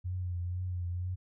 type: tone with vibrato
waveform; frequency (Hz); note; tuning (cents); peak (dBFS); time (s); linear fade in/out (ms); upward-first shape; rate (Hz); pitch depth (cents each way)
sine; 89.6; F2; +45; -32; 0.04-1.16; 20; triangle; 2.1; 47
effects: none